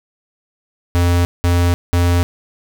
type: tone bursts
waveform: square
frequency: 87.31 Hz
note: F2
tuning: in tune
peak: -12 dBFS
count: 3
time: 0.95-2.23 s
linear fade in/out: 0 ms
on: 300 ms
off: 190 ms
effects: none